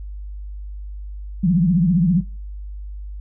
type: tone with vibrato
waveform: sine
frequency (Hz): 174.61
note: F3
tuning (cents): 0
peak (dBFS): -13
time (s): 1.43-2.21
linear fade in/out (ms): 10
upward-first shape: sine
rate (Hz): 15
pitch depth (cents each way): 170
effects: noise-tail reverb RT60 0.3 s tail -19 dB re dry + added 50 Hz sine -29 dBFS peak until 3.2 s